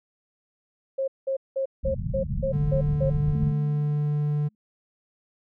sine tone bursts, 537 Hz, C5, 45 cents sharp, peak -23 dBFS, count 8, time 0.98-3.102 s, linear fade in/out 10 ms, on 99 ms, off 190 ms
pink low-pass noise, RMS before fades -29 dBFS, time 1.83-3.53 s, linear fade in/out 10 ms, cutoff 220 Hz, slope 96 dB/octave
triangle tone with pitch glide, 146.83 to 147.94 Hz, D3 to D3, 0 to +13 cents, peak -20 dBFS, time 2.52-4.49 s, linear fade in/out 20 ms, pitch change +13 cents, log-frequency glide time 2.69-4.12 s
sine tone with exponential decay, 213.8 Hz, A3, 49 cents flat, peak -26 dBFS, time 3.35-4.55 s, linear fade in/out 2 ms, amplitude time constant 260 ms
effects none

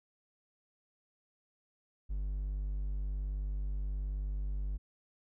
triangle tone, 49.39 Hz, G1, 14 cents sharp, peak -31 dBFS, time 2.09-4.78 s, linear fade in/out 20 ms, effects none

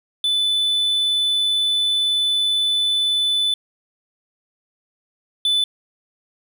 triangle tone pair in turn, 3499 / 3499 Hz, A7 / A7, -10 / -10 cents, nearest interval unison, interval 0 cents, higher neither, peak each -15 / -14 dBFS, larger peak second, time 0.24-3.54 / 5.45-5.64 s, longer first, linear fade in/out 2 ms, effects none

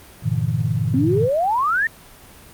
sine chord, E half-diminished seventh, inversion first, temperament equal, 98 / 116.54 / 146.83 / 164.81 Hz, G2 / Bb2 / D3 / E3, 0 / 0 / 0 / 0 cents, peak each -26 / -21 / -24 / -25 dBFS, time 0.22-1.29 s, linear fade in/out 50 ms
sine exponential sweep, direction up, 248.1 to 1864.7 Hz, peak -16 dBFS, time 0.94-1.87 s, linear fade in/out 2 ms
effects pink hiss -44 dBFS RMS until 2.53 s + Opus 32 kbps

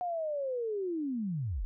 sine linear sweep, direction down, 726 to 33.64 Hz, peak -31 dBFS, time 0.01-1.65 s, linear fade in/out 0 ms, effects none

